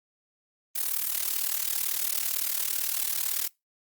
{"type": "noise with amplitude modulation", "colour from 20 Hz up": "blue", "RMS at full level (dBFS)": -25, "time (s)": [0.75, 3.48], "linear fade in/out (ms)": 10, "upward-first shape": "sine", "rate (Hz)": 37.9, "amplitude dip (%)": 80, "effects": ["noise-tail reverb RT60 0.2 s tail -24 dB re dry", "Opus 32 kbps"]}